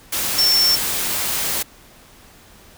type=tone in noise; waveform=sine; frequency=5420 Hz; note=E8; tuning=47 cents sharp; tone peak=-13 dBFS; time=0.38-0.76 s; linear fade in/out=10 ms; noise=white; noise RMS=-22 dBFS; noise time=0.12-1.63 s; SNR=+6 dB; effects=pink hiss -47 dBFS RMS until 2.77 s